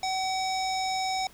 square tone with low-pass filter, 758 Hz, F#5, 42 cents sharp, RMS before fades -29 dBFS, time 0.03-1.27 s, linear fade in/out 2 ms, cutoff 5900 Hz, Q 3.4, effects added 50 Hz sine -58 dBFS peak until 1.33 s + pink hiss -54 dBFS RMS until 1.33 s

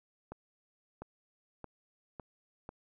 accelerating click train, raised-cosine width 1 ms, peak -29 dBFS, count 5, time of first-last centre 0.32-2.691 s, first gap 700 ms, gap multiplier 0.89, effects none

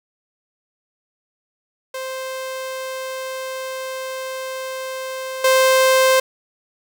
sawtooth tone with level steps, 523 Hz, C5, 1 cent flat, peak -22 / -8 dBFS, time 1.94-6.2 s, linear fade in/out 5 ms, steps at 5.44 s, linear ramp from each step 5 ms, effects none

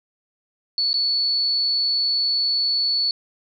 sine tone with dropouts, 4435 Hz, C#8, in tune, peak -18 dBFS, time 0.78-3.11 s, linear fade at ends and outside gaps 1 ms, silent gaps 0.931-0.941 s, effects none

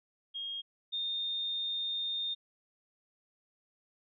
sine tone pair in turn, 3250 / 3648 Hz, G#7 / A#7, -38 / -38 cents, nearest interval major second, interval 200 cents, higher second, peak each -36 / -32 dBFS, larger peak second, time 0.34-0.62 / 0.92-2.35 s, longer second, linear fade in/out 20 ms, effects none

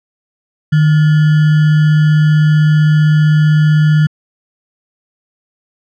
sine tone with sample-and-hold, 152.6 Hz, D#3, 33 cents flat, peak -6 dBFS, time 0.72-4.07 s, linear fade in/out 10 ms, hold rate 1575 Hz, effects low-pass 3000 Hz 12 dB/octave

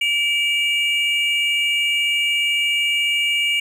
triangle tone pair together, 2317 / 2843 Hz, D7 / F7, -24 / +30 cents, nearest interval major third, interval 354 cents, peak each -18 dBFS, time 0.01-3.6 s, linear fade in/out 5 ms, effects none

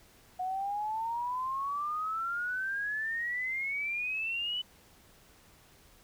sine exponential sweep, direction up, 728 to 3003 Hz, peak -31 dBFS, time 0.39-4.62 s, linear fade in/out 10 ms, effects pink hiss -60 dBFS RMS until 6.03 s

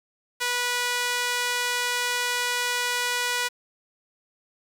sawtooth tone with high-pass filter, 489.1 Hz, B4, 17 cents flat, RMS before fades -26 dBFS, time 0.4-3.49 s, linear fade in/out 20 ms, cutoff 1400 Hz, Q 0.81, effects low-pass 12000 Hz 12 dB/octave + 7-bit

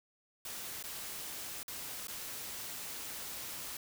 white noise with dropouts, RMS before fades -43 dBFS, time 0.45-3.77 s, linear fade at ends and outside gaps 2 ms, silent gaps 0.827-0.838 / 1.631-1.68 / 2.071-2.082 s, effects none

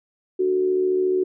sine tone with amplitude modulation, 371 Hz, F#4, 5 cents sharp, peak -15 dBFS, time 0.39-1.24 s, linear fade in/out 10 ms, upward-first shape sine, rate 74.2 Hz, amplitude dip 55%, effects none

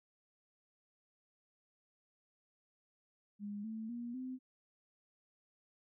sine tone with pitch steps, 205.1 / 221.1 / 238.3 / 256.9 Hz, G#3 / A3 / A#3 / C4, -21 / +9 / +38 / -32 cents, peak -40 dBFS, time 3.39-4.39 s, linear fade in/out 50 ms, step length 250 ms, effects none

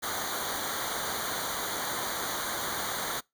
pink noise with comb filter, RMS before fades -33 dBFS, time 0.02-3.21 s, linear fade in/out 20 ms, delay 0.38 ms, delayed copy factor -0.95, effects noise-tail reverb RT60 0.2 s tail -25 dB re dry

